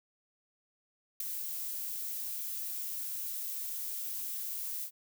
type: noise with ADSR envelope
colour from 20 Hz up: violet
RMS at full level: -32 dBFS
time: 1.2-4.91 s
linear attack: 3 ms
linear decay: 8 ms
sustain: -6 dB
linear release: 73 ms
effects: none